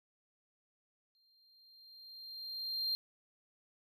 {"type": "tone with exponential growth", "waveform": "triangle", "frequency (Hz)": 4186, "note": "C8", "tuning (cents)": 0, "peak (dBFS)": -30, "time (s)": [1.15, 2.95], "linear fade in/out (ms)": 0, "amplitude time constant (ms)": 390, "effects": []}